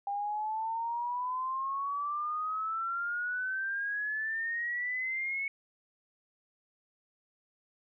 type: exponential sweep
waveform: sine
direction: up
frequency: 799 to 2217 Hz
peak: -31 dBFS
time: 0.07-5.48 s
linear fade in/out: 2 ms
effects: none

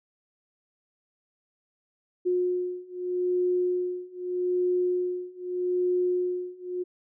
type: beating tone pair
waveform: sine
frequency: 360 / 360.81 Hz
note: F#4 / F#4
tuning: -47 / -44 cents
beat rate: 0.81 Hz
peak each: -28 / -27 dBFS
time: 2.25-6.84 s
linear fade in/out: 20 ms
effects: none

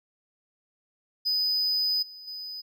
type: tone with level steps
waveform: triangle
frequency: 4994 Hz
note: D#8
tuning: 6 cents sharp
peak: -22 / -41 / -34 dBFS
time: 1.25-2.62 s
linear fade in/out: 20 ms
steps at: 2.02 / 2.27 s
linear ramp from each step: 10 ms
effects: none

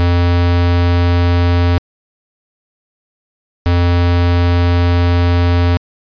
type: tone pair in turn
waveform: square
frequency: 87.31 / 87.31 Hz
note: F2 / F2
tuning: 0 / 0 cents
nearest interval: unison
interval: 0 cents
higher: neither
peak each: -10 dBFS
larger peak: neither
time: 0-1.78 / 3.66-5.77 s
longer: second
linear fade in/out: 0 ms
effects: resampled to 11025 Hz

